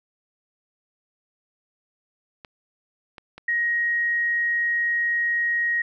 clicks, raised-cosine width 0.3 ms, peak -24 dBFS, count 3, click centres 2.448 / 3.182 / 3.38 s
sine tone, 1884 Hz, A#6, 18 cents sharp, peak -20 dBFS, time 3.48-5.82 s, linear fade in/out 5 ms
effects none

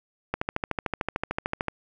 click train, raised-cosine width 0.5 ms, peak -11 dBFS, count 19, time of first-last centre 0.34-1.683 s, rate 13.4 Hz, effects none

